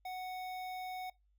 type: tone with notch filter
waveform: square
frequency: 740 Hz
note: F#5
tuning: in tune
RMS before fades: -42 dBFS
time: 0.05-1.1 s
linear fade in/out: 5 ms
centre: 8000 Hz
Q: 0.82
effects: noise-tail reverb RT60 0.2 s tail -22 dB re dry + added 50 Hz sine -69 dBFS peak until 1.38 s